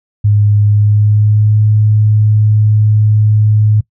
sine tone with pitch glide, 103.83 to 106.69 Hz, G#2 to G#2, 0 to +47 cents, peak -6 dBFS, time 0.24-3.81 s, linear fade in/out 10 ms, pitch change +47 cents, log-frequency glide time 0.64-1.6 s, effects noise-tail reverb RT60 0.1 s tail -21 dB re dry

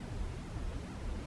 brown noise with flanger, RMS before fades -40 dBFS, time 0-1.26 s, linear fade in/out 5 ms, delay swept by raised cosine 1.7 to 7.4 ms, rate 2.2 Hz, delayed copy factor -1, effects resampled to 24000 Hz

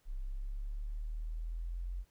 sine exponential sweep, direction up, 32.1 to 45.33 Hz, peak -36 dBFS, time 0.05-2.05 s, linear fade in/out 50 ms, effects pink hiss -73 dBFS RMS until 2.1 s

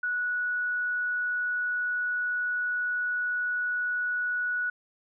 sine tone, 1469 Hz, F#6, 13 cents flat, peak -26 dBFS, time 0.03-4.7 s, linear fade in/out 5 ms, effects none

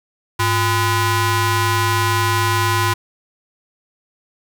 sawtooth ring-modulated tone, 455.5 Hz, A#4, 40 cents flat, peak -8 dBFS, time 0.39-2.94 s, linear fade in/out 10 ms, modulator 558 Hz, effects none

